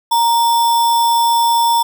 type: tone with sample-and-hold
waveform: sine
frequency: 932.3 Hz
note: A#5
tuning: in tune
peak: -10 dBFS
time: 0.11-1.83 s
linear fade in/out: 10 ms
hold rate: 4410 Hz
effects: none